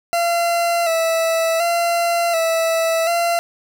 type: tone with vibrato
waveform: 40% pulse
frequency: 670 Hz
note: E5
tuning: 28 cents sharp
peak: -15 dBFS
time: 0.13-3.39 s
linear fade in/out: 0 ms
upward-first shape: square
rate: 0.68 Hz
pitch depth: 37 cents each way
effects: none